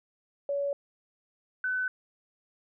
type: tone pair in turn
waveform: sine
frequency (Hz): 565 / 1508.4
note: C#5 / F#6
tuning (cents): +33 / +33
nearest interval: octave + perfect fourth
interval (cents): 1700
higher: second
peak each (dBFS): -27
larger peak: neither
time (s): 0.49-0.73 / 1.64-1.88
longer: neither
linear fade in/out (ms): 2
effects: none